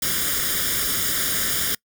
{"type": "noise with comb filter", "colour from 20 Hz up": "white", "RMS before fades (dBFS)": -23, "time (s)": [0.02, 1.75], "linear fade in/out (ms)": 5, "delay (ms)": 0.58, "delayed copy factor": 0.8, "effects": ["noise-tail reverb RT60 0.1 s tail -25 dB re dry"]}